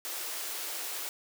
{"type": "high-pass noise", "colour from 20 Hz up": "white", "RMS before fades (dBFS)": -37, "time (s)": [0.05, 1.09], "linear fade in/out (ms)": 0, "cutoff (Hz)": 300, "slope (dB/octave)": 96, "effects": []}